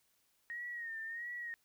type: tone with vibrato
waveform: sine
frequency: 1862 Hz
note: A#6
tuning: 2 cents flat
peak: -40 dBFS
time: 0.5-1.54 s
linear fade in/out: 0 ms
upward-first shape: sine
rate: 1.5 Hz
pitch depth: 69 cents each way
effects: white hiss -75 dBFS RMS until 1.64 s